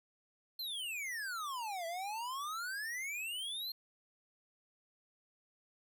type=exponential two-way sweep; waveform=square; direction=down then up; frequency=4252 to 654 to 4252 Hz; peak=-39 dBFS; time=0.59-3.72 s; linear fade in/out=5 ms; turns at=1.86 s; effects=none